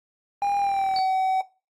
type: click train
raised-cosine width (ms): 0.5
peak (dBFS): -28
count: 24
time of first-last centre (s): 0.42-0.988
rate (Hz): 40.5
type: tone with pitch glide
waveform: triangle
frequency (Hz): 807 to 757.3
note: G#5 to F#5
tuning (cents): -50 to +40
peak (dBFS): -19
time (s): 0.42-1.41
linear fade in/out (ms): 2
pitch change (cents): -110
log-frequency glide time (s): 0.58-1
type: tone with exponential decay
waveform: sine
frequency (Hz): 4527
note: C#8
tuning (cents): +36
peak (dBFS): -25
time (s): 0.96-1.14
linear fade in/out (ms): 1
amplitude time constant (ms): 39
effects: noise-tail reverb RT60 0.3 s tail -18 dB re dry + AAC 48 kbps